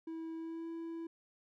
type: tone with pitch glide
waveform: triangle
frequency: 325.4 to 330.9 Hz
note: E4 to E4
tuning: -22 to +7 cents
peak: -38 dBFS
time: 0.07-1.07 s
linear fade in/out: 5 ms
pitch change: +29 cents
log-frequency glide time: 0.35-0.68 s
effects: none